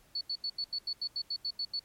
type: tone bursts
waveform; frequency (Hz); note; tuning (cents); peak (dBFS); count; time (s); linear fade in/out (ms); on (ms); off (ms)
sine; 4435; C#8; 0; -31; 12; 0.15-1.795; 5; 61; 83
effects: pink hiss -64 dBFS RMS until 1.84 s + MP3 64 kbps